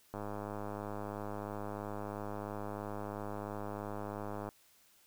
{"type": "click train", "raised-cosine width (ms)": 1, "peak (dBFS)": -27, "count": 449, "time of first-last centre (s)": [0.14, 4.49], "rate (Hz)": 103, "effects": ["white hiss -66 dBFS RMS until 5.06 s"]}